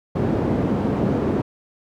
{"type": "band-pass noise", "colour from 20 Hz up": "white", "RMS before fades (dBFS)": -21, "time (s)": [0.15, 1.42], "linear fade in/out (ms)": 10, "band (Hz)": [100, 320], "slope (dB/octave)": 12, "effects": []}